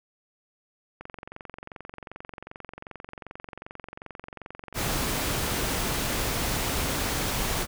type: click train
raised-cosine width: 0.5 ms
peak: -24 dBFS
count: 104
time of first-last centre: 1.01-5.568 s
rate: 22.6 Hz
type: noise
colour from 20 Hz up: pink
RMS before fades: -28 dBFS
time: 4.74-7.67 s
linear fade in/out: 50 ms
effects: none